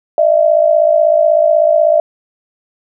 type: tone pair together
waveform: sine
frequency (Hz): 610 / 666.2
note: D#5 / E5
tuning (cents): -34 / +18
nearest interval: major second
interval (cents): 152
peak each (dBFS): -10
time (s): 0.18-2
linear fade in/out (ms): 2
effects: none